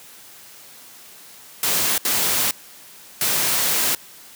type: noise bursts at uneven times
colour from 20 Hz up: white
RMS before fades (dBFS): -20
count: 3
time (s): 1.63-1.98 / 2.05-2.51 / 3.21-3.95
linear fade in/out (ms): 2
effects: white hiss -44 dBFS RMS until 4.35 s + high-pass 100 Hz 12 dB/octave